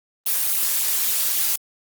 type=noise with flanger; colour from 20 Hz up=blue; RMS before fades=-21 dBFS; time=0.26-1.56 s; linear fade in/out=5 ms; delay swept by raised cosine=0.27 to 6.07 ms; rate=3.6 Hz; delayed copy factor=+0.9; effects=Opus 32 kbps